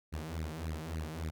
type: tone with flanger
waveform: sawtooth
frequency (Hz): 79.3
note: D#2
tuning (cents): +33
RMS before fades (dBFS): -39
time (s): 0.12-1.31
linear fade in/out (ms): 20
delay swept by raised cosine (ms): 0.45 to 6.05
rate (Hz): 3.5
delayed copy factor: +1
effects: none